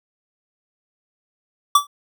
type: tone with exponential decay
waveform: square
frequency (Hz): 1156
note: D6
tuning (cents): -28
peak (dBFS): -7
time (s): 1.75-1.87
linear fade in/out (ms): 5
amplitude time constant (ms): 25
effects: none